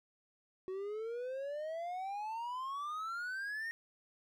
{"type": "exponential sweep", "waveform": "triangle", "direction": "up", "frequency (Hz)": [370, 1864.7], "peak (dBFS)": -36, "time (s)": [0.68, 3.71], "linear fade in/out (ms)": 0, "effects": []}